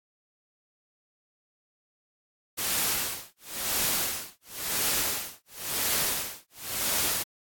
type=noise with tremolo; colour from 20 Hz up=white; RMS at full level=-26 dBFS; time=2.57-7.24 s; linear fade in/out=20 ms; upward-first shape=sine; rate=0.96 Hz; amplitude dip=100%; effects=AAC 64 kbps